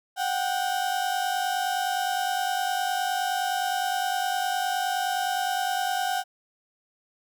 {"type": "tone pair together", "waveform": "35% pulse", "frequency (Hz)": [731, 780.7], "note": ["F#5", "G5"], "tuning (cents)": [-21, -7], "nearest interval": "minor second", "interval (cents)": 114, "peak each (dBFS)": -26, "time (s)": [0.16, 6.24], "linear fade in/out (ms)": 50, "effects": []}